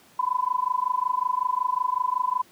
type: tone with amplitude modulation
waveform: sine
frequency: 1004 Hz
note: B5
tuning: 28 cents sharp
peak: -18 dBFS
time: 0.19-2.42 s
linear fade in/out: 5 ms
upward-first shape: sine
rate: 25.4 Hz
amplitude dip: 95%
effects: pink hiss -55 dBFS RMS until 2.51 s + high-pass 150 Hz 12 dB/octave